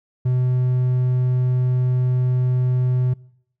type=tone; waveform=triangle; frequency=126.3 Hz; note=B2; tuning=39 cents sharp; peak=-14 dBFS; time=0.25-3.14 s; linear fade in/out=10 ms; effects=noise-tail reverb RT60 0.7 s tail -23 dB re dry